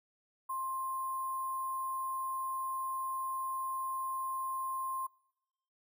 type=tone with sample-and-hold; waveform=sine; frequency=1055 Hz; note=C6; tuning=14 cents sharp; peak=-34 dBFS; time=0.49-5.07 s; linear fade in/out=10 ms; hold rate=11025 Hz; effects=noise-tail reverb RT60 0.9 s tail -25 dB re dry